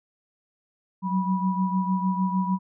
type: tone cluster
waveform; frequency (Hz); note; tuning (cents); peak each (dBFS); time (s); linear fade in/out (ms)
sine; 184.7 / 191.3 / 979; F#3 / G3 / B5; -3 / -42 / -15; -24 / -28 / -28; 1.02-2.59; 50
effects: none